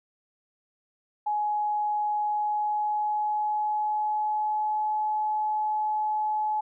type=tone with pitch glide; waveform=sine; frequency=840 to 853.7 Hz; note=G#5 to G#5; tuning=+19 to +47 cents; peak=-24 dBFS; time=1.26-6.61 s; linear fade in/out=10 ms; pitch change=+28 cents; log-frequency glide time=2.25-4.93 s; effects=none

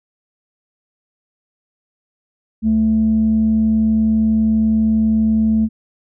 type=tone pair together; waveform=sine; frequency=69.25 / 220 Hz; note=C#2 / A3; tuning=-1 / 0 cents; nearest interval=octave + minor sixth; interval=2001 cents; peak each=-23 / -11 dBFS; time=2.62-5.69 s; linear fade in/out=50 ms; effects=tanh soft clip ceiling -7 dBFS

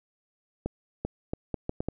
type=accelerating click train; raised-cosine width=2 ms; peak=-16 dBFS; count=7; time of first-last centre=0.66-1.886 s; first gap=390 ms; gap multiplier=0.73; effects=none

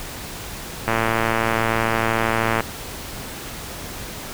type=click train; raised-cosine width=0.5 ms; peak=-4 dBFS; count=196; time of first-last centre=0.88-2.606 s; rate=113 Hz; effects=pink hiss -33 dBFS RMS until 4.33 s

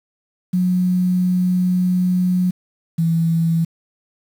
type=tone pair in turn; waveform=sine; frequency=181.6 / 165.16 Hz; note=F#3 / E3; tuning=-32 / +4 cents; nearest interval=major second; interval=164 cents; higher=first; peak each=-14 dBFS; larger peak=neither; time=0.53-2.51 / 2.98-3.65 s; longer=first; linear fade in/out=10 ms; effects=7-bit

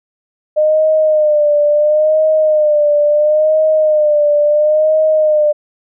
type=tone with vibrato; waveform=sine; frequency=607 Hz; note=D#5; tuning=43 cents flat; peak=-8 dBFS; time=0.56-5.53 s; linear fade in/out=20 ms; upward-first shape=sine; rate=0.73 Hz; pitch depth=53 cents each way; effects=none

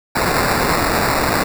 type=noise with sample-and-hold; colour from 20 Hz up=violet; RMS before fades=-17 dBFS; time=0.15-1.44 s; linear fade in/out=10 ms; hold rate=3150 Hz; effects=none

